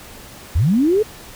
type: linear sweep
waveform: sine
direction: up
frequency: 61.74 to 446.7 Hz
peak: -12 dBFS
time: 0.55-1.03 s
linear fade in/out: 10 ms
effects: pink hiss -39 dBFS RMS until 1.35 s